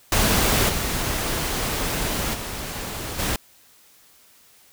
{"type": "noise with level steps", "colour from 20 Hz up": "pink", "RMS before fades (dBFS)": [-19, -25, -31, -24], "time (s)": [0.12, 3.36], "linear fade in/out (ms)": 2, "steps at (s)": [0.68, 2.33, 3.18], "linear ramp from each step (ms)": 20, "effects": ["white hiss -54 dBFS RMS until 4.72 s"]}